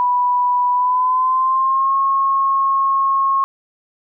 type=tone with pitch glide; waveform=sine; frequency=985 to 1086.6 Hz; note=B5 to C#6; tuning=-5 to -35 cents; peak=-13 dBFS; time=0-3.44 s; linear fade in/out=0 ms; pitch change=+170 cents; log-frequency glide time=0.72-1.96 s; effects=none